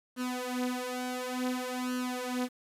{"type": "tone with flanger", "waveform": "sawtooth", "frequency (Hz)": 251.1, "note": "B3", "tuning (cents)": 29, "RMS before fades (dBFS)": -34, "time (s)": [0.16, 2.49], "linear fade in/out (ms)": 50, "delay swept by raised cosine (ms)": [0.67, 6.67], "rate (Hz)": 0.56, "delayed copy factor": 0.85, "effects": ["resampled to 32000 Hz", "9-bit"]}